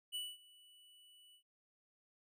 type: tone with ADSR envelope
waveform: square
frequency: 2960 Hz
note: F#7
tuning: in tune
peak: -39 dBFS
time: 0.12-1.43 s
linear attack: 32 ms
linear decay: 220 ms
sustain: -23 dB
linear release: 86 ms
effects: none